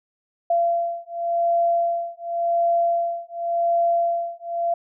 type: beating tone pair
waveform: sine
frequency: 683 / 683.9 Hz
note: F5 / F5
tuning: -39 / -36 cents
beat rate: 0.9 Hz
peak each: -22 dBFS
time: 0.5-4.74 s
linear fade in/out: 5 ms
effects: none